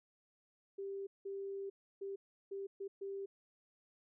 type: tone bursts at uneven times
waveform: sine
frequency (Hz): 393.5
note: G4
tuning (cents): +7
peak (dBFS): -40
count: 6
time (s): 0.78-1.07 / 1.25-1.7 / 2.01-2.16 / 2.51-2.67 / 2.8-2.88 / 3.01-3.26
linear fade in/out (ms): 10
effects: none